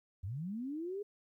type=linear sweep; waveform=sine; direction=up; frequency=82.41 to 420 Hz; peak=-37 dBFS; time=0.23-1.03 s; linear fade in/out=10 ms; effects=13-bit